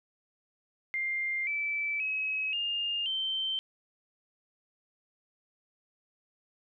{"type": "tone with pitch steps", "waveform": "sine", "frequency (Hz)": [2100, 2317, 2556, 2819, 3110], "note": ["C7", "D7", "D#7", "F7", "G7"], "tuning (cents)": [6, -24, 46, 16, -14], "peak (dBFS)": -29, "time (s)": [0.94, 3.59], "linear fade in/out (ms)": 0, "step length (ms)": 530, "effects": []}